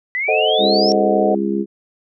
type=exponential sweep; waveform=sine; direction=up; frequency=1955 to 5570 Hz; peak=-18 dBFS; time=0.15-0.92 s; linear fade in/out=0 ms
type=chord; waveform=sine; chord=A diminished seventh; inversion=none; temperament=equal; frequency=440 / 523.3 / 622.3 / 740 Hz; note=A4 / C5 / Eb5 / Gb5; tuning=0 / 0 / 0 / 0 cents; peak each=-19 / -22 / -18 / -20 dBFS; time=0.28-1.35 s; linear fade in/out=5 ms
type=harmonic tone; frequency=67.9 Hz; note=C#2; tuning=35 cents flat; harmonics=3 / 4 / 5 / 6; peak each=-20 / -27 / -21 / -24 dBFS; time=0.58-1.66 s; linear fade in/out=50 ms
effects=none